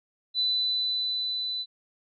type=tone with level ramp; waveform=sine; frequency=3995 Hz; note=B7; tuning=19 cents sharp; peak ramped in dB=-22 to -29 dBFS; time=0.34-1.66 s; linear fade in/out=50 ms; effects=none